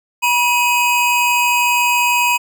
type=tone pair together; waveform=square; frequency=967 / 2521 Hz; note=B5 / D#7; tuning=-37 / +22 cents; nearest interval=octave + perfect fourth; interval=1659 cents; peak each=-16 dBFS; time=0.22-2.38 s; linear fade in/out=20 ms; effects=none